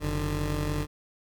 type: tone pair together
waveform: 20% pulse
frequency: 46.09 / 149.4 Hz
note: F#1 / D3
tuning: -6 / +30 cents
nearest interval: octave + minor sixth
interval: 2036 cents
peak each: -25 / -25 dBFS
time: 0-0.87 s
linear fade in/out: 50 ms
effects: none